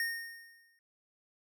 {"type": "tone with exponential decay", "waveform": "square", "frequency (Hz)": 1844, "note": "A#6", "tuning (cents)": -19, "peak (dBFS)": -30, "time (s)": [0, 0.79], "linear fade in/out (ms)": 1, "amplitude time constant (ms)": 170, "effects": []}